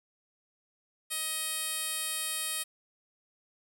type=tone with band-pass filter; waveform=10% pulse; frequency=630 Hz; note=D#5; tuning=21 cents sharp; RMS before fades=-34 dBFS; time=1.1-2.64 s; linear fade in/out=20 ms; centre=11000 Hz; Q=1; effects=none